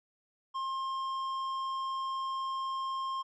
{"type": "tone with tanh clipping", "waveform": "sine", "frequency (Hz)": 1064, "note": "C6", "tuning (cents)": 29, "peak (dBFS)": -34, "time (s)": [0.54, 3.23], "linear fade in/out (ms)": 20, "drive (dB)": 9, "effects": []}